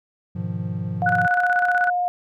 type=chord; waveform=triangle; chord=F half-diminished seventh; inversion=first; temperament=equal; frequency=103.83 / 123.47 / 155.56 / 174.61 Hz; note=Ab2 / Cb3 / Eb3 / F3; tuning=0 / 0 / 0 / 0 cents; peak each=-27 / -30 / -31 / -26 dBFS; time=0.35-1.27 s; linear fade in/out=10 ms
type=tone with vibrato; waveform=sine; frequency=714 Hz; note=F5; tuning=38 cents sharp; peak=-19 dBFS; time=1.02-2.08 s; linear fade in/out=0 ms; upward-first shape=triangle; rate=18 Hz; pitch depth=8 cents each way
type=tone with tremolo; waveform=sine; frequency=1480 Hz; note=F#6; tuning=in tune; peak=-17 dBFS; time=1.06-1.9 s; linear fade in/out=5 ms; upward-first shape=square; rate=16 Hz; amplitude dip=70%
effects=none